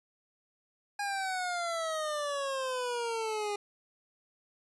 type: exponential sweep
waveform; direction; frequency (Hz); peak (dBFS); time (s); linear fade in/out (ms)
25% pulse; down; 820 to 407; -28; 0.99-3.56; 5
effects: resampled to 24000 Hz